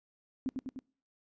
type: tone with echo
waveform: sine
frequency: 261.6 Hz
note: C4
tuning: in tune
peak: -30 dBFS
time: 0.46-0.49 s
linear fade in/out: 0 ms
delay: 100 ms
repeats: 3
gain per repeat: -3 dB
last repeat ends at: 0.79 s
effects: noise-tail reverb RT60 0.5 s tail -25 dB re dry + resampled to 16000 Hz